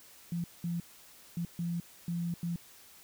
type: tone bursts at uneven times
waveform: sine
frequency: 171.2 Hz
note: F3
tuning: 34 cents flat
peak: -31 dBFS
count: 6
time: 0.32-0.44 / 0.64-0.8 / 1.37-1.45 / 1.59-1.8 / 2.08-2.34 / 2.43-2.56 s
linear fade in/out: 2 ms
effects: white hiss -56 dBFS RMS until 3.03 s